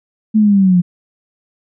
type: linear sweep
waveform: sine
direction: down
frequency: 220 to 173.4 Hz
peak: -7 dBFS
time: 0.34-0.82 s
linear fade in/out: 20 ms
effects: none